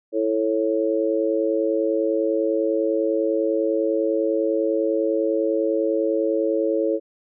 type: chord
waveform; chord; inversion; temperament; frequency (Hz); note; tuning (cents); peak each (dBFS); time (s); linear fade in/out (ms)
sine; A major; second; just; 330 / 440 / 550; E4 / A4 / C#5; +2 / 0 / -14; -23; 0.12-7; 50
effects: none